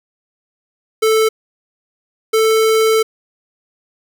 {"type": "tone pair in turn", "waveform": "square", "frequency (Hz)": [440, 441.7], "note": ["A4", "A4"], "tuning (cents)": [0, 7], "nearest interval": "unison", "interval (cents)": 7, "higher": "second", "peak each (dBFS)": -11, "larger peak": "neither", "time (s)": [[1.02, 1.29], [2.33, 3.03]], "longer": "second", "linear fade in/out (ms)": 10, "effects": []}